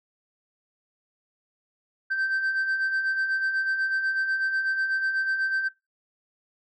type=beating tone pair; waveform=sine; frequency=1550 / 1558.1 Hz; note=G6 / G6; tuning=-20 / -11 cents; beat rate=8.1 Hz; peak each=-30 / -22 dBFS; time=2.1-5.69 s; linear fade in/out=20 ms; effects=noise-tail reverb RT60 0.2 s tail -19 dB re dry + tanh soft clip ceiling -21 dBFS